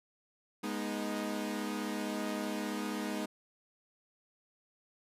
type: chord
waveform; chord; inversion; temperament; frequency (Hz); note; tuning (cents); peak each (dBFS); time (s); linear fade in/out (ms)
sawtooth; G# minor; none; equal with one note detuned; 207.7 / 243.1 / 311.1; G#3 / B3 / D#4; 0 / -27 / 0; -34 / -36 / -35; 0.63-3.26; 10
effects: resampled to 32000 Hz